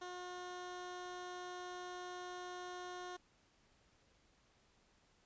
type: tone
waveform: 15% pulse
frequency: 360 Hz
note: F#4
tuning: 47 cents flat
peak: -39 dBFS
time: 0.01-3.17 s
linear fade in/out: 10 ms
effects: pink hiss -72 dBFS RMS until 5.25 s + resampled to 16000 Hz